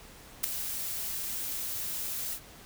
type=noise with ADSR envelope; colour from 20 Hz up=blue; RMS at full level=-24 dBFS; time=0.43-2.4 s; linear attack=12 ms; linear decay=4 ms; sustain=-11 dB; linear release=68 ms; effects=pink hiss -51 dBFS RMS until 2.65 s